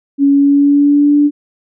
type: tone with pitch glide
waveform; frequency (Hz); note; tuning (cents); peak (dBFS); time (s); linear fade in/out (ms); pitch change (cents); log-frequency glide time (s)
sine; 280 to 291.6; C#4 to D4; +18 to -12; -6; 0.18-1.31; 50; +70; 0.3-1.17
effects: none